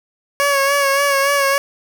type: tone with vibrato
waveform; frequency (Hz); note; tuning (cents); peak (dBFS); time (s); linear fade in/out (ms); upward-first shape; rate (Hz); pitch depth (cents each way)
15% pulse; 558; C#5; +11; -7; 0.4-1.58; 0; sine; 3.5; 36
effects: none